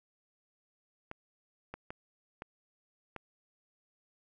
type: clicks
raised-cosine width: 0.5 ms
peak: -26 dBFS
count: 5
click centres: 1.114 / 1.74 / 1.905 / 2.421 / 3.163 s
effects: none